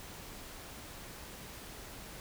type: silence
effects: pink hiss -48 dBFS RMS until 2.2 s